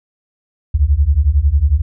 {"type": "beating tone pair", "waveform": "sine", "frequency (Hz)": [66.2, 77.2], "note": ["C2", "D#2"], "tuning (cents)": [21, -13], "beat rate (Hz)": 11, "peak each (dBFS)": [-13, -12], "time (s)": [0.74, 1.82], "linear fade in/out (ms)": 10, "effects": []}